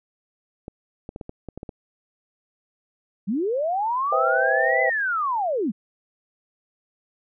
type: clicks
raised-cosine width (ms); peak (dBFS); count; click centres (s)
2; -21; 9; 0.681 / 1.091 / 1.161 / 1.212 / 1.294 / 1.487 / 1.576 / 1.631 / 1.692
type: linear two-way sweep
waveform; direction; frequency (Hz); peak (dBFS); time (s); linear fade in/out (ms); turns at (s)
sine; up then down; 174.61 to 2031 to 174.61; -21; 3.27-5.72; 20; 4.82
type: chord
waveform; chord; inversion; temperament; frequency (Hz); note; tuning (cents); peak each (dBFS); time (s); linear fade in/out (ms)
sine; C major seventh; third; just; 490.5 / 523.3 / 654.1 / 784.9; B4 / C5 / E5 / G5; -12 / 0 / -14 / +2; -28 / -24 / -24 / -25; 4.12-4.9; 5
effects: none